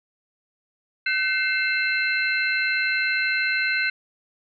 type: tone cluster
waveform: sine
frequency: 1523 / 2110 / 2647 / 4097 Hz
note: F#6 / C7 / E7 / C8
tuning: +50 / +14 / +7 / -37 cents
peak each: -24 / -25 / -27 / -31 dBFS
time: 1.06-3.9 s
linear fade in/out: 5 ms
effects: none